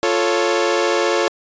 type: chord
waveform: sawtooth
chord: F augmented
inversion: none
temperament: equal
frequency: 349.2 / 440 / 554.4 Hz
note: F4 / A4 / C#5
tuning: 0 / 0 / 0 cents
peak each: -16 dBFS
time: 0.03-1.28 s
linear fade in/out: 0 ms
effects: resampled to 16000 Hz